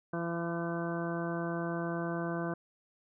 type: harmonic tone with a mistuned harmonic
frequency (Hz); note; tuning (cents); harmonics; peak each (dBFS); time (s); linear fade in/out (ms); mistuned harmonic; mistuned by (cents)
169.2; E3; +45; 1 / 2 / 3 / 4 / 5 / 6 / 7 / 8 / 9; -36 / -37 / -42 / -40 / -51 / -45 / -45 / -53 / -43; 0.13-2.54; 5; 5; +30
effects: none